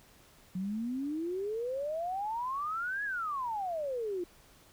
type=exponential two-way sweep; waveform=sine; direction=up then down; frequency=179.7 to 1706 to 340.3 Hz; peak=-32 dBFS; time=0.55-4.24 s; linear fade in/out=5 ms; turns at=3.04 s; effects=pink hiss -60 dBFS RMS until 4.72 s